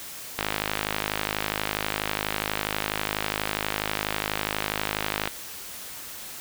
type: click train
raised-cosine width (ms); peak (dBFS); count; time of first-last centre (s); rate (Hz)
0.3; -8; 256; 0.39-5.275; 52.2
effects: white hiss -39 dBFS RMS until 6.4 s